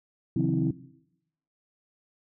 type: tone cluster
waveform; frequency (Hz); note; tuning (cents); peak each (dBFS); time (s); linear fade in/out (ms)
sine; 134.3 / 157.6 / 179.8 / 263.7 / 325.3; C3 / D#3 / F#3 / C4 / E4; +46 / +23 / -49 / +14 / -23; -28; 0.36-0.71; 5
effects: noise-tail reverb RT60 0.8 s tail -17 dB re dry + tanh soft clip ceiling -14 dBFS